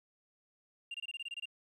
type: tone bursts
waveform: sine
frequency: 2790 Hz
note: F7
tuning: 2 cents flat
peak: -36 dBFS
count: 10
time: 0.91-1.456 s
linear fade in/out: 5 ms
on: 33 ms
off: 24 ms
effects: tanh soft clip ceiling -37 dBFS + 12-bit